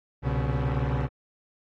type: tone cluster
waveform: 40% pulse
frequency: 65 / 122.8 / 140.8 Hz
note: C2 / B2 / C#3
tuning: -11 / -9 / +27 cents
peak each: -28 dBFS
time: 0.22-1.09 s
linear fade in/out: 50 ms
effects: low-pass 2000 Hz 12 dB/octave + AAC 48 kbps